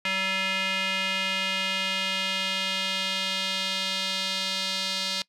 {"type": "tone with band-pass filter sweep", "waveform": "square", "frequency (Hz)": 190.8, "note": "G3", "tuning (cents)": -47, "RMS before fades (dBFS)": -28, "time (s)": [0.05, 5.22], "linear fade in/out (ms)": 2, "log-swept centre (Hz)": [2500, 4100], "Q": 2.4, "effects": ["noise-tail reverb RT60 0.1 s tail -22 dB re dry"]}